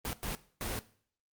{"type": "noise bursts at uneven times", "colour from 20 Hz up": "pink", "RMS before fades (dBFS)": -36, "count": 3, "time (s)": [[0.05, 0.13], [0.23, 0.35], [0.61, 0.79]], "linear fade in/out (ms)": 0, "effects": ["noise-tail reverb RT60 0.5 s tail -17 dB re dry", "Opus 24 kbps"]}